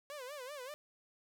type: tone with vibrato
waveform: sawtooth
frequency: 544 Hz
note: C#5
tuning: 33 cents flat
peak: -40 dBFS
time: 0.1-0.74 s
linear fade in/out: 0 ms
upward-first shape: sine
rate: 5.2 Hz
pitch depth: 170 cents each way
effects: none